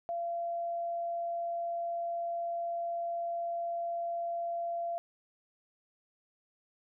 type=tone; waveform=sine; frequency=684 Hz; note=F5; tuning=36 cents flat; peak=-32 dBFS; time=0.09-4.98 s; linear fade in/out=0 ms; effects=none